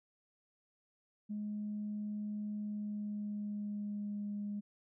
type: tone with pitch glide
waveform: sine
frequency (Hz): 209.3 to 205.5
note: G#3 to G#3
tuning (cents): +14 to -18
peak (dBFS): -36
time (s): 1.29-4.61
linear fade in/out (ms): 20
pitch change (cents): -32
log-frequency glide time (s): 2.56-4.33
effects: tanh soft clip ceiling -32 dBFS